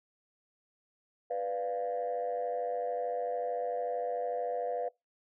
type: chord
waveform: sine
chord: B diminished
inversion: none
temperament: equal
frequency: 493.9 / 587.3 / 698.5 Hz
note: B4 / D5 / F5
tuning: 0 / 0 / 0 cents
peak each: -33 / -37 / -34 dBFS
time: 1.3-4.89 s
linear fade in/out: 10 ms
effects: noise-tail reverb RT60 0.2 s tail -24 dB re dry + tanh soft clip ceiling -25 dBFS